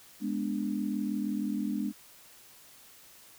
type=chord; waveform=sine; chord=G# diminished; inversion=none; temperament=equal; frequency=207.7 / 246.9 / 293.7 Hz; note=G#3 / B3 / D4; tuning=0 / 0 / 0 cents; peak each=-32 / -35 / -34 dBFS; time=0.2-1.93 s; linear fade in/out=50 ms; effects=white hiss -55 dBFS RMS until 3.38 s